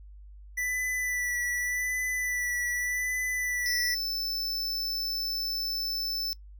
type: tone with vibrato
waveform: square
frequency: 1975.5 Hz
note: B6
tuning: in tune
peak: -29 dBFS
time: 0.57-3.95 s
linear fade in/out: 10 ms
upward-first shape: sine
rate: 0.85 Hz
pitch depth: 24 cents each way
type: tone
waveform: square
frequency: 5280 Hz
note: E8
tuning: 2 cents sharp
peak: -30 dBFS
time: 3.66-6.33 s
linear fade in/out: 0 ms
effects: noise-tail reverb RT60 0.1 s tail -20 dB re dry + added 50 Hz sine -45 dBFS peak until 6.59 s